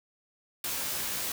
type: noise with comb filter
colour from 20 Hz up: white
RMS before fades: -33 dBFS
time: 0.64-1.32 s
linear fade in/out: 2 ms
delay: 15 ms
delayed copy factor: +0.95
effects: none